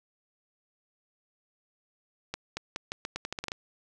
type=accelerating click train; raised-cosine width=0.2 ms; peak=-16 dBFS; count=12; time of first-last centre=2.34-3.519 s; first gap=230 ms; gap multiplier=0.83; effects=none